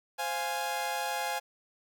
sawtooth chord, F minor, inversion second, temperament equal, 523.3 / 698.5 / 830.6 Hz, C5 / F5 / Ab5, 0 / 0 / 0 cents, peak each -35 / -33 / -29 dBFS, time 0.18-1.4 s, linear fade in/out 20 ms, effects 10-bit

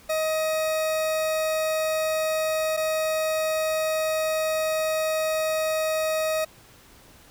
40% pulse tone pair in turn, 630 / 630 Hz, D#5 / D#5, +21 / +21 cents, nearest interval unison, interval 0 cents, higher neither, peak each -22 dBFS, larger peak neither, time 0.09-2.77 / 2.77-6.45 s, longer second, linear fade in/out 10 ms, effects pink hiss -52 dBFS RMS until 7.3 s

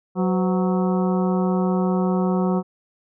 harmonic tone with a mistuned harmonic, 185 Hz, F#3, in tune, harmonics 1 / 2 / 3 / 4 / 5 / 6 / 7, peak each -19 / -25 / -29 / -31 / -33 / -35 / -36 dBFS, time 0.15-2.63 s, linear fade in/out 50 ms, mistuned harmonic 3, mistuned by -130 cents, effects none

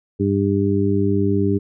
harmonic tone, 99.5 Hz, G2, 26 cents sharp, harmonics 1 / 2 / 3 / 4, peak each -21 / -21 / -21 / -21 dBFS, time 0.19-1.59 s, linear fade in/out 20 ms, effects none

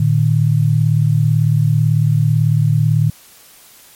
sine tone pair together, 113.7 / 151.77 Hz, A#2 / D#3, -43 / -43 cents, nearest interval perfect fourth, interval 500 cents, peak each -13 dBFS, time 0-3.1 s, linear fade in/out 5 ms, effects white hiss -44 dBFS RMS until 3.95 s + MP3 64 kbps

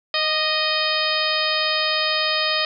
harmonic tone with a mistuned harmonic, 622.3 Hz, D#5, in tune, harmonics 1 / 2 / 3 / 4 / 5 / 6 / 7 / 8, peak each -27 / -27 / -27 / -27 / -27 / -27 / -27 / -27 dBFS, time 0.14-2.65 s, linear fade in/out 2 ms, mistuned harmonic 2, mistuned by -26 cents, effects none

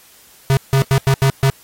square tone bursts at uneven times, 135.2 Hz, C#3, 43 cents flat, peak -11 dBFS, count 6, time 0.5-0.57 / 0.73-0.82 / 0.91-0.98 / 1.07-1.14 / 1.22-1.3 / 1.43-1.5 s, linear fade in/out 0 ms, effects white hiss -47 dBFS RMS until 1.63 s + AAC 48 kbps

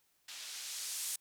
violet noise with low-pass filter sweep, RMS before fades -42 dBFS, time 0.28-1.16 s, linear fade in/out 5 ms, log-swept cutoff 3500 to 9000 Hz, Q 0.86, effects white hiss -74 dBFS RMS until 1.2 s

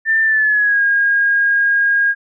sine tone with pitch glide, 1786 to 1628.3 Hz, A6 to G#6, +25 to -35 cents, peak -11 dBFS, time 0.05-2.15 s, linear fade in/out 50 ms, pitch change -160 cents, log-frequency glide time 0.23-0.82 s, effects none

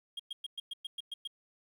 triangle tone bursts, 3248 Hz, G#7, 39 cents flat, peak -35 dBFS, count 9, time 0.17-1.275 s, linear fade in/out 5 ms, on 25 ms, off 110 ms, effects 11-bit

